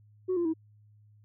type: tone with pitch steps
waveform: sine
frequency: 369.7 / 344.9 / 321.8 Hz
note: F#4 / F4 / E4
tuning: -1 / -22 / -42 cents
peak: -24 dBFS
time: 0.28-0.538 s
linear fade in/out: 20 ms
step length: 86 ms
effects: tanh soft clip ceiling -23 dBFS + added 105 Hz sine -56 dBFS peak until 1.24 s

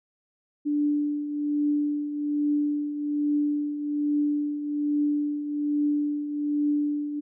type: tone with tremolo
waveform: sine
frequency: 293.7 Hz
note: D4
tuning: in tune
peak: -20 dBFS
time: 0.65-7.21 s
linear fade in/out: 20 ms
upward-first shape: triangle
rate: 1.2 Hz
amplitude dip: 65%
effects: none

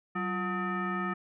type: tone with frequency modulation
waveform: sine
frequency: 728 Hz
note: F#5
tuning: 28 cents flat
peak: -29 dBFS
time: 0.15-1.14 s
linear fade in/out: 10 ms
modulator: 539 Hz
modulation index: 2
effects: none

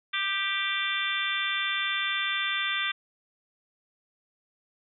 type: harmonic tone with a mistuned harmonic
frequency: 392 Hz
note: G4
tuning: in tune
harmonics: 3 / 4 / 5 / 6 / 7 / 8 / 9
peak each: -35 / -33 / -33 / -33 / -37 / -37 / -32 dBFS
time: 0.13-2.92 s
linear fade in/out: 10 ms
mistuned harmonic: 3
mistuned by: +24 cents
effects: none

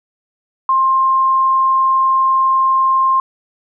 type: tone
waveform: sine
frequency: 1058 Hz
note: C6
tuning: 19 cents sharp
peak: -10 dBFS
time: 0.69-3.2 s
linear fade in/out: 2 ms
effects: none

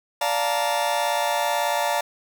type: chord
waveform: 40% pulse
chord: Bb major seventh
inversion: first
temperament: just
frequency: 582.7 / 699.2 / 874.1 / 932.3 Hz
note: D5 / F5 / A5 / Bb5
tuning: -14 / +2 / -12 / 0 cents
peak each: -26 dBFS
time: 0.21-2.01 s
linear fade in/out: 5 ms
effects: none

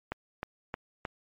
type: click train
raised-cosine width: 0.5 ms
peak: -18 dBFS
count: 4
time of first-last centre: 0.12-1.052 s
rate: 3.22 Hz
effects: MP3 48 kbps

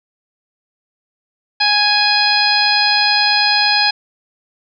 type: harmonic tone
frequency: 831 Hz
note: G#5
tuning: 1 cent sharp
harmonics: 1 / 2 / 3 / 4 / 5 / 6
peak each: -18 / -19 / -19 / -23 / -17 / -17 dBFS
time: 1.6-3.91 s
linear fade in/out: 10 ms
effects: none

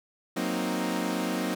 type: chord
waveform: sawtooth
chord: C half-diminished seventh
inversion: second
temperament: equal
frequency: 185 / 233.1 / 261.6 / 311.1 Hz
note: Gb3 / Bb3 / C4 / Eb4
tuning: 0 / 0 / 0 / 0 cents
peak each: -29 dBFS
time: 0.36-1.55 s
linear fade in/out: 10 ms
effects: none

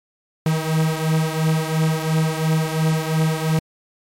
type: beating tone pair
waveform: 45% pulse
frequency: 157.7 / 160.6 Hz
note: D#3 / E3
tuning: +24 / -45 cents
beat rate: 2.9 Hz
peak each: -19 / -22 dBFS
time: 0.46-3.59 s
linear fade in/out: 2 ms
effects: MP3 64 kbps

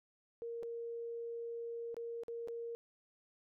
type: tone with dropouts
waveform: sine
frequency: 466.2 Hz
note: A#4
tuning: in tune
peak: -40 dBFS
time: 0.42-2.75 s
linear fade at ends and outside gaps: 0 ms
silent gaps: 0.627-0.632 / 1.944-1.967 / 2.235-2.282 / 2.475-2.484 s
effects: none

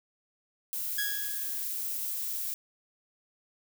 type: noise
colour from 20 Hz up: violet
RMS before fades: -34 dBFS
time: 0.73-2.54 s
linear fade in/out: 0 ms
type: tone with exponential decay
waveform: sawtooth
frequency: 1661.2 Hz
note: G#6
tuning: in tune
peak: -25 dBFS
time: 0.98-1.77 s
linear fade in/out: 5 ms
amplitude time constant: 170 ms
effects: none

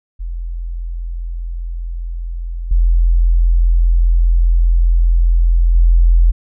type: tone with level steps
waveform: sine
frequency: 42.46 Hz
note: F1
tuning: 48 cents flat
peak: -20 / -8 / -6 dBFS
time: 0.19-6.32 s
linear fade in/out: 20 ms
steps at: 2.71 / 5.75 s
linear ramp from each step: 5 ms
effects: none

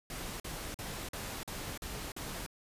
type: noise bursts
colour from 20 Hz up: pink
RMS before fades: -41 dBFS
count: 7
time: 0.1-2.464 s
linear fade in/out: 2 ms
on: 300 ms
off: 44 ms
effects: resampled to 32000 Hz

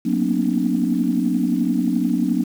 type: tone cluster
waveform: sine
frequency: 183.9 / 230.9 / 242.4 / 265.3 / 299.3 Hz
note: F#3 / A#3 / B3 / C4 / D4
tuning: -10 / -16 / -32 / +24 / +33 cents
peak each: -23 dBFS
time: 0.05-2.44 s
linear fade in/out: 10 ms
effects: tanh soft clip ceiling -6 dBFS + 7-bit

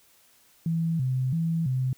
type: tone with vibrato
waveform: sine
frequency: 146 Hz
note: D3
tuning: 10 cents flat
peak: -23 dBFS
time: 0.66-1.93 s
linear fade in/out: 2 ms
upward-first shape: square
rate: 1.5 Hz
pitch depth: 210 cents each way
effects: white hiss -60 dBFS RMS until 1.97 s

